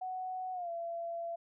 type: tone with pitch glide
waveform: sine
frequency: 743 to 677.4 Hz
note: F#5 to E5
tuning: +7 to +47 cents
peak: -36 dBFS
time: 0.01-1.36 s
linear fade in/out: 10 ms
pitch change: -160 cents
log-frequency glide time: 0.53-0.7 s
effects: none